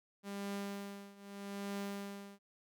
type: tone with tremolo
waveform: sawtooth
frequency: 199.9 Hz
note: G3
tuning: 34 cents sharp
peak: -34 dBFS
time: 0.23-2.39 s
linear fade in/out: 50 ms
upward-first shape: triangle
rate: 0.81 Hz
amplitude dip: 90%
effects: none